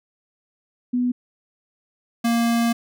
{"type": "tone pair in turn", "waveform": ["sine", "square"], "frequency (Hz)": [246.9, 233.2], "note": ["B3", "A#3"], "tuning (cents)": [0, 1], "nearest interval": "minor second", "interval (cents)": 99, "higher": "first", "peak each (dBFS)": -18, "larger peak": "neither", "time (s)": [[0.93, 1.12], [2.24, 2.73]], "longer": "second", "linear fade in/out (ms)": 10, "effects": []}